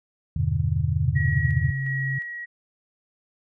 sine chord, E minor seventh, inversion none, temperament just, 82.41 / 98.89 / 123.61 / 148.33 Hz, E2 / G2 / B2 / D3, 0 / +16 / +2 / +18 cents, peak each -26 dBFS, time 0.36-1.71 s, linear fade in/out 5 ms
sine tone, 133.9 Hz, C3, 40 cents sharp, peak -25 dBFS, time 1.02-2.19 s, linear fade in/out 10 ms
sine tone with tremolo, 1909 Hz, A#6, 41 cents sharp, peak -27 dBFS, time 1.15-2.46 s, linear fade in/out 20 ms, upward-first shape square, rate 1.4 Hz, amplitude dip 40%
effects none

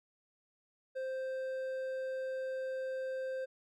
triangle tone with hard clipping, 523.3 Hz, C5, in tune, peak -37 dBFS, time 0.95-3.46 s, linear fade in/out 20 ms, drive 9 dB, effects none

